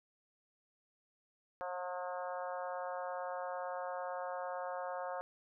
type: harmonic tone with a mistuned harmonic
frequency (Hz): 180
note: F#3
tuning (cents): -47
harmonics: 3 / 4 / 5 / 6 / 7 / 8 / 9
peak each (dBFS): -42 / -43 / -46 / -48 / -49 / -53 / -53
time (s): 1.61-5.21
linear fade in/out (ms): 0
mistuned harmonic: 5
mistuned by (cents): +17
effects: none